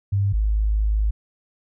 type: tone pair in turn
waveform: sine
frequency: 99.5 / 52.71 Hz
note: G2 / G#1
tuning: +26 / +26 cents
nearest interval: major seventh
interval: 1100 cents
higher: first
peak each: -17 dBFS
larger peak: neither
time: 0.12-0.33 / 0.33-1.11 s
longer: second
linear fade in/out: 10 ms
effects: none